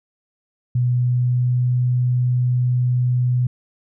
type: tone with pitch glide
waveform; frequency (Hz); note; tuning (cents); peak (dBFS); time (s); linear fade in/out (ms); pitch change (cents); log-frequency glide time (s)
sine; 123.47 to 124.4; B2 to B2; 0 to +13; -15; 0.75-3.47; 5; +13; 0.92-1.68
effects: none